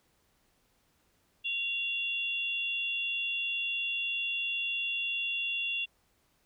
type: tone pair together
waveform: sine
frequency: 2763 / 3421 Hz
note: F7 / A7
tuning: -19 / -49 cents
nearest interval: major third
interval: 370 cents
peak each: -31 / -36 dBFS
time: 1.44-5.86 s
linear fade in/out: 20 ms
effects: pink hiss -71 dBFS RMS until 6.45 s